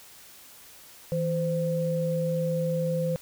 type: tone pair together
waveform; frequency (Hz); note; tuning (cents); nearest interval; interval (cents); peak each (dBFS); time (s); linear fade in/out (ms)
sine; 162.53 / 516; E3 / C5; -24 / -24; octave + minor sixth; 2000; -27; 1.12-3.16; 0
effects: white hiss -50 dBFS RMS until 3.21 s